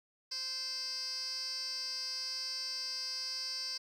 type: tone with band-pass filter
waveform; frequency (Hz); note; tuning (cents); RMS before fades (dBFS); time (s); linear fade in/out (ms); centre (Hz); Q
15% pulse; 521; C5; -7; -39; 0.31-3.78; 10; 4900; 9.5
effects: 12-bit